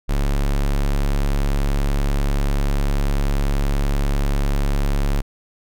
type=tone; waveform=square; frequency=35.13 Hz; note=C#1; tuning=24 cents sharp; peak=-17 dBFS; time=0.08-5.22 s; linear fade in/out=20 ms; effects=none